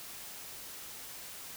silence, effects white hiss -46 dBFS RMS until 1.56 s

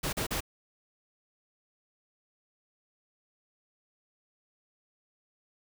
pink noise bursts, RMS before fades -32 dBFS, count 3, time 0.03-0.406 s, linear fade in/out 10 ms, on 100 ms, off 38 ms, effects none

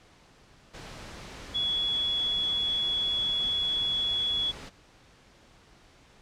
sine tone in noise, 3376 Hz, G#7, 28 cents sharp, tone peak -25 dBFS, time 1.54-4.52 s, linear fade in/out 20 ms, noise pink, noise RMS -43 dBFS, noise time 0.73-4.7 s, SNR +15 dB, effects pink hiss -57 dBFS RMS until 6.21 s + low-pass 6000 Hz 12 dB/octave

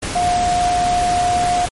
sine tone in noise, 712 Hz, F5, 33 cents sharp, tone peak -14 dBFS, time 0.15-1.66 s, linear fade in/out 10 ms, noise pink, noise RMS -24 dBFS, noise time 0.02-1.69 s, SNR +7 dB, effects MP3 48 kbps

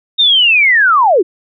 sine linear sweep, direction down, 3730 to 310.1 Hz, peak -6 dBFS, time 0.18-1.23 s, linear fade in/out 20 ms, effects none

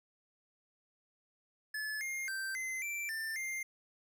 square tone with pitch steps, 1724 / 2124 / 1563 / 2059 / 2344 / 1785 / 2104 Hz, A6 / C7 / G6 / C7 / D7 / A6 / C7, -36 / +25 / -6 / -28 / -4 / +24 / +9 cents, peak -37 dBFS, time 1.74-3.63 s, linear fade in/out 5 ms, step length 270 ms, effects none

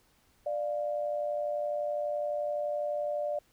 sine tone pair together, 591.2 / 703 Hz, D5 / F5, +11 / +11 cents, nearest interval minor third, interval 300 cents, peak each -30 / -37 dBFS, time 0.46-3.39 s, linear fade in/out 5 ms, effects pink hiss -67 dBFS RMS until 3.52 s

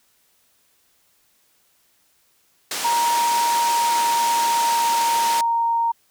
white band-pass noise, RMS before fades -27 dBFS, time 2.71-5.41 s, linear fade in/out 2 ms, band 270 to 8100 Hz, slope 12 dB/octave
sine tone with pitch glide, 940 to 927.1 Hz, A#5 to A#5, +14 to -10 cents, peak -17 dBFS, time 2.84-5.92 s, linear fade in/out 10 ms, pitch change -24 cents, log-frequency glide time 3.38-5.72 s
effects white hiss -62 dBFS RMS until 6.1 s

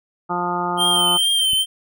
harmonic tone, 176.4 Hz, F3, 18 cents sharp, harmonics 1 / 2 / 3 / 4 / 5 / 6 / 7 / 8, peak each -29 / -28 / -36 / -28 / -24 / -34 / -25 / -36 dBFS, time 0.29-1.18 s, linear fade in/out 20 ms
square tone with vibrato, 3136 Hz, G7, in tune, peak -16 dBFS, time 0.77-1.66 s, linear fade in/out 50 ms, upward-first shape triangle, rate 2.3 Hz, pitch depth 45 cents each way
click, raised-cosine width 5 ms, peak -24 dBFS, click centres 1.533 s
effects none

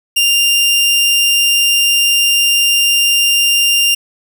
sawtooth tone, 2794 Hz, F7, in tune, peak -6 dBFS, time 0.16-3.95 s, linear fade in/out 10 ms, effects none

